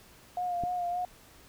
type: tone with vibrato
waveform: sine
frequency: 710 Hz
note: F5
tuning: 28 cents sharp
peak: -29 dBFS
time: 0.37-1.05 s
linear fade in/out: 2 ms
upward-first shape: sine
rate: 3.5 Hz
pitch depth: 31 cents each way
type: click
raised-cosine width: 3 ms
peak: -24 dBFS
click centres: 0.637 s
effects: pink hiss -56 dBFS RMS until 1.48 s